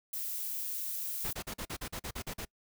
violet noise, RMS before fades -37 dBFS, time 0.13-1.33 s, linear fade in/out 5 ms
pink noise bursts, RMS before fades -39 dBFS, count 11, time 1.24-2.452 s, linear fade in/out 10 ms, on 72 ms, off 42 ms
effects noise-tail reverb RT60 0.1 s tail -25 dB re dry

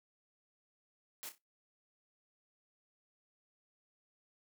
white noise with echo, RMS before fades -45 dBFS, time 1.23-1.29 s, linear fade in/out 0 ms, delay 30 ms, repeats 3, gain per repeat -10 dB, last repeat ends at 1.38 s, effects noise-tail reverb RT60 0.2 s tail -21 dB re dry + high-pass 200 Hz 12 dB/octave

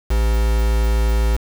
triangle tone with quantisation, 56 Hz, A1, 31 cents sharp, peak -12 dBFS, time 0.1-1.37 s, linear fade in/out 10 ms, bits 4, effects none

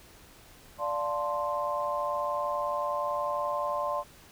sine chord, D minor seventh, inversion none, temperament equal, 587.3 / 698.5 / 880 / 1046.5 Hz, D5 / F5 / A5 / C6, 0 / 0 / 0 / 0 cents, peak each -32 / -37 / -37 / -31 dBFS, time 0.78-4.04 s, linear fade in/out 50 ms, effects pink hiss -54 dBFS RMS until 4.31 s

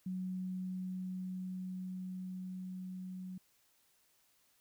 sine tone with level ramp, 185 Hz, F#3, in tune, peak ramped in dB -36 to -42 dBFS, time 0.06-3.38 s, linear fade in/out 5 ms, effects white hiss -72 dBFS RMS until 4.6 s

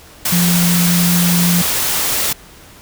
sine tone in noise, 174.61 Hz, F3, in tune, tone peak -12 dBFS, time 0.32-1.62 s, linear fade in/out 5 ms, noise white, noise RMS -17 dBFS, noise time 0.25-2.33 s, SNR +2 dB, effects pink hiss -41 dBFS RMS until 2.81 s

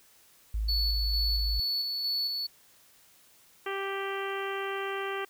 sine tone, 53.4 Hz, G#1, 49 cents sharp, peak -27 dBFS, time 0.54-1.6 s, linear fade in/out 5 ms
triangle tone with tremolo, 4435 Hz, C#8, in tune, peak -26 dBFS, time 0.68-2.47 s, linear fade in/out 10 ms, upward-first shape square, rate 2.2 Hz, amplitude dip 30%
harmonic tone, 392 Hz, G4, in tune, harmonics 1 / 2 / 3 / 4 / 5 / 6 / 7 / 8, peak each -34 / -40 / -38 / -40 / -41 / -45 / -44 / -45 dBFS, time 3.66-5.25 s, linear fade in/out 5 ms
effects white hiss -60 dBFS RMS until 5.29 s

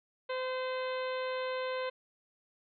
harmonic tone, 514 Hz, C5, 31 cents flat, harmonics 1 / 2 / 3 / 4 / 5 / 6 / 7 / 8, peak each -34 / -40 / -44 / -46 / -48 / -50 / -51 / -52 dBFS, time 0.29-1.9 s, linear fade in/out 10 ms, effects none

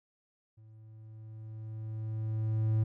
triangle tone with level ramp, 109.7 Hz, A2, 5 cents flat, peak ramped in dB -51 to -22 dBFS, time 0.57-2.84 s, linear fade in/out 10 ms, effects none

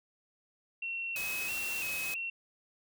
sine tone with vibrato, 2637 Hz, E7, in tune, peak -34 dBFS, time 0.82-2.3 s, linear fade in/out 5 ms, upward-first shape square, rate 1.5 Hz, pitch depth 55 cents each way
white noise, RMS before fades -40 dBFS, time 1.16-2.14 s, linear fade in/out 0 ms
effects none

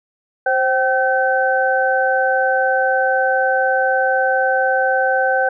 sine tone cluster, 526 / 770 / 1533 Hz, C5 / G5 / G6, +9 / -31 / -39 cents, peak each -18 dBFS, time 0.46-5.49 s, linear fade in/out 5 ms, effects none

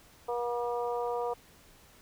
harmonic tone, 240 Hz, B3, 49 cents flat, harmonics 2 / 3 / 4 / 5, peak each -32 / -36 / -37 / -42 dBFS, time 0.28-1.34 s, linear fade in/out 10 ms, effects pink hiss -58 dBFS RMS until 2.01 s

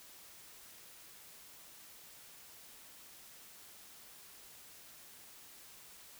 silence, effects white hiss -56 dBFS RMS until 6.19 s

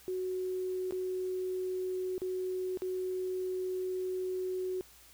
sine tone with dropouts, 370 Hz, F#4, in tune, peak -32 dBFS, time 0.08-4.81 s, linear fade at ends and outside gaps 0 ms, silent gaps 0.909-0.923 / 2.18-2.218 / 2.773-2.82 s, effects added 60 Hz sine -65 dBFS peak until 5.13 s + white hiss -58 dBFS RMS until 5.13 s

